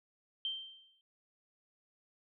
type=tone with exponential decay; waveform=sine; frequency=3136 Hz; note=G7; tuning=in tune; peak=-32 dBFS; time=0.45-1.01 s; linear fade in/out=1 ms; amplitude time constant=120 ms; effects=none